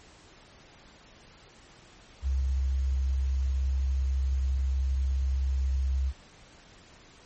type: tone with quantisation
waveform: sine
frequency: 66.4 Hz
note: C2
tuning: 26 cents sharp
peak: -24 dBFS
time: 2.22-6.13 s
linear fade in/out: 50 ms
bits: 9
effects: pink hiss -54 dBFS RMS until 7.25 s + MP3 32 kbps